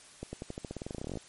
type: accelerating click train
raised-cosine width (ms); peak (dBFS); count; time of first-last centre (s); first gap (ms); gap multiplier
2; -24; 21; 0.23-1.173; 100; 0.91
effects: white hiss -54 dBFS RMS until 1.28 s + MP3 48 kbps